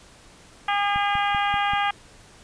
harmonic tone, 405.8 Hz, G#4, 40 cents flat, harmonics 2 / 3 / 4 / 5 / 6 / 7 / 8, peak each -23 / -27 / -29 / -31 / -33 / -34 / -35 dBFS, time 0.68-1.91 s, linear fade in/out 5 ms
click train, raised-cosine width 5 ms, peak -22 dBFS, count 5, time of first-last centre 0.96-1.735 s, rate 5.16 Hz
effects pink hiss -50 dBFS RMS until 2.43 s + resampled to 22050 Hz

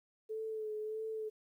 sine tone with vibrato, 434.2 Hz, A4, 23 cents flat, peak -37 dBFS, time 0.29-1.3 s, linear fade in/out 20 ms, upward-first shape sine, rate 1.6 Hz, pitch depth 29 cents each way, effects 12-bit

